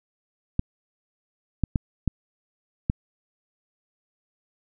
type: clicks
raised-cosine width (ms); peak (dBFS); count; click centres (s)
5; -9; 5; 0.594 / 1.637 / 1.758 / 2.077 / 2.899
effects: none